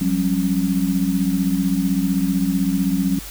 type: tone cluster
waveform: sine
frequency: 179.6 / 195.3 / 274 Hz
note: F3 / G3 / C#4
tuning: +49 / -6 / -20 cents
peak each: -21 dBFS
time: 0.01-3.19 s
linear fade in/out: 5 ms
effects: added 50 Hz sine -36 dBFS peak until 3.3 s + white hiss -36 dBFS RMS until 3.3 s